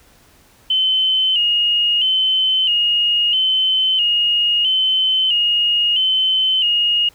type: tone with vibrato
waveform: sine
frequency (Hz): 2960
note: F#7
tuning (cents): 0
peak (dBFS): -13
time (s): 0.7-7.09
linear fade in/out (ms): 5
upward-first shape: square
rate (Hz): 0.76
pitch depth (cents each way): 58
effects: pink hiss -51 dBFS RMS until 7.14 s